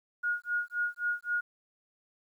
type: tone with tremolo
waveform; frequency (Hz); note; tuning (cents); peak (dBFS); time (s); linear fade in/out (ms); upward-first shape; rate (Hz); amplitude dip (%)
sine; 1438; F#6; -50; -26; 0.23-1.41; 10; sine; 3.8; 100
effects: 11-bit